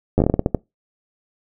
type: slowing click train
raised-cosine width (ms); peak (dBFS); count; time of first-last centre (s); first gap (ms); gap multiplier
2; -3; 11; 0.18-0.547; 10; 1.27
effects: noise-tail reverb RT60 0.2 s tail -24 dB re dry